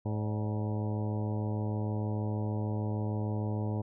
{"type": "harmonic tone with a mistuned harmonic", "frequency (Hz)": 106.5, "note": "G#2", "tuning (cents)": 44, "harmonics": [1, 2, 3, 4, 5, 6, 7, 8, 9], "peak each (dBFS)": [-31, -37, -41, -43, -45, -47, -48, -49, -50], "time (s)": [0.05, 3.82], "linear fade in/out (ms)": 10, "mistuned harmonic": 6, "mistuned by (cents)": -71, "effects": []}